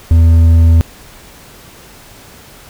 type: tone with hard clipping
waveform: triangle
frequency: 82.41 Hz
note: E2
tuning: in tune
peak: -5 dBFS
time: 0.11-0.81 s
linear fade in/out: 0 ms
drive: 7 dB
effects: pink hiss -38 dBFS RMS until 2.69 s